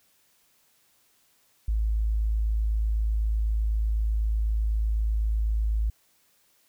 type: tone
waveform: sine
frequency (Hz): 54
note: A1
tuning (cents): -32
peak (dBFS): -22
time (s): 1.68-5.9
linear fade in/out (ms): 5
effects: white hiss -65 dBFS RMS until 6.68 s